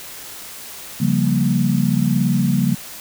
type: chord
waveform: sine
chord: G half-diminished seventh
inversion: second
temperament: equal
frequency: 138.59 / 174.61 / 196 / 233.1 Hz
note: Db3 / F3 / G3 / Bb3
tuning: 0 / 0 / 0 / 0 cents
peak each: -20 dBFS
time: 1-2.75 s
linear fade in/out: 10 ms
effects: white hiss -35 dBFS RMS until 3 s